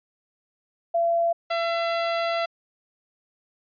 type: tone pair in turn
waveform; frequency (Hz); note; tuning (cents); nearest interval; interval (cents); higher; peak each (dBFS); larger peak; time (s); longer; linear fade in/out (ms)
sine / sawtooth; 678 / 674.1; E5 / E5; +49 / +39; unison; 10; first; -19 / -19; neither; 0.94-1.33 / 1.5-2.46; second; 10
effects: resampled to 11025 Hz